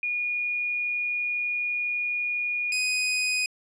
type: tone pair in turn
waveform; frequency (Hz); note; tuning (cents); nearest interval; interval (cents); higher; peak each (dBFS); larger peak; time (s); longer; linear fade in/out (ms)
sine / sawtooth; 2442 / 2495; D#7 / D#7; -33 / +4; unison; 37; second; -25 / -20; second; 0.03-2.72 / 2.72-3.46; first; 2
effects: resampled to 22050 Hz